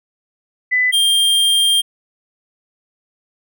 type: tone pair in turn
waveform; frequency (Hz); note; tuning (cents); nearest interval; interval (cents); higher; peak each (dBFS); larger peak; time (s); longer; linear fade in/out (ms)
sine / square; 2000 / 3196; B6 / G7; +21 / +33; minor sixth; 812; second; -12; neither; 0.71-0.92 / 0.92-1.82; second; 20
effects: none